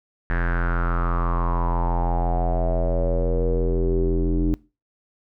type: tone with low-pass filter sweep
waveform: square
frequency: 42.98 Hz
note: F1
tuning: 27 cents flat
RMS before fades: -21 dBFS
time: 0.3-4.54 s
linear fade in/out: 0 ms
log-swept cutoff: 1700 to 310 Hz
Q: 7.1
effects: noise-tail reverb RT60 0.3 s tail -23 dB re dry